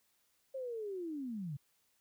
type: linear sweep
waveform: sine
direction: down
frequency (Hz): 542 to 130.81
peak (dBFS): -38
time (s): 0.54-1.57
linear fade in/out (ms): 10
effects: white hiss -75 dBFS RMS until 2 s